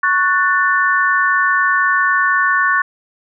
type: chord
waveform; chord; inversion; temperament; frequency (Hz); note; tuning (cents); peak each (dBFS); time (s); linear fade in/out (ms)
sine; F# minor; second; just; 1110 / 1480 / 1776; C#6 / F#6 / A6; +2 / 0 / +16; -16; 0.03-2.82; 5
effects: none